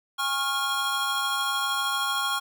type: tone cluster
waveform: square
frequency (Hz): 815 / 1092 / 1399 / 3289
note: G#5 / C#6 / F6 / G#7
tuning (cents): -33 / -26 / +3 / -18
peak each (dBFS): -35 / -30 / -30 / -31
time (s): 0.18-2.4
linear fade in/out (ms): 20
effects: none